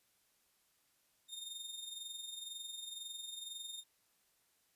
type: tone with amplitude modulation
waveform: sawtooth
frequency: 3661 Hz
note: A#7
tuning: 32 cents flat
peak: -39 dBFS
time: 1.28-3.84 s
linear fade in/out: 50 ms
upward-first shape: sine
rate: 22 Hz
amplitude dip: 55%
effects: white hiss -75 dBFS RMS until 4.75 s + resampled to 32000 Hz